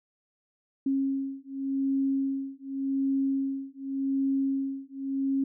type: beating tone pair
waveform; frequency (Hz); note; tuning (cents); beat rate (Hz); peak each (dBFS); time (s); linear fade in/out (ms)
sine; 271.1 / 271.97; C#4 / C#4; -38 / -33; 0.87; -29; 0.86-5.44; 5
effects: none